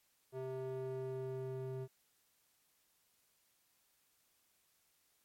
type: tone with band-pass filter sweep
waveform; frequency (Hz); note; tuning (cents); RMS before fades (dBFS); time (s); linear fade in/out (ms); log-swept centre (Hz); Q
square; 130.81; C3; 0; -42; 0.32-1.88; 50; 470 to 290; 2
effects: white hiss -75 dBFS RMS until 5.24 s + MP3 64 kbps